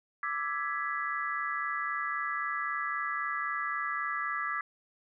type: chord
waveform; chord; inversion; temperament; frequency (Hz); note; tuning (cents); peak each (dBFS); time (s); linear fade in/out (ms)
sine; E dominant seventh; third; equal with one note detuned; 1174.7 / 1318.5 / 1670.8 / 1975.5; D6 / E6 / G#6 / B6; 0 / 0 / +10 / 0; -35 / -37 / -36 / -37; 0.23-4.61; 2
effects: none